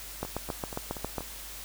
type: two click trains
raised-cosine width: 1 ms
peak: -17 / -24 dBFS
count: 8 / 5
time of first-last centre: 0.23-1.182 / 0.25-1.207 s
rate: 7.35 / 4.18 Hz
effects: added 50 Hz sine -48 dBFS peak until 1.64 s + white hiss -43 dBFS RMS until 1.64 s